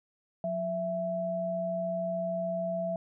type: tone pair together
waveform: sine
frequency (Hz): 180 / 663.3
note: F#3 / E5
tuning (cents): -47 / +11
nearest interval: octave + major seventh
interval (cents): 2258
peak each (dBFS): -36 / -30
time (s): 0.44-2.96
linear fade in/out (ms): 2
effects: none